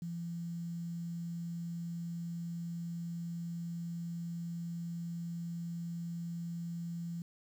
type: tone with quantisation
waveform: sine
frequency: 170 Hz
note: F3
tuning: 46 cents flat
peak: -37 dBFS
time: 0.02-7.22 s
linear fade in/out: 2 ms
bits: 10
effects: none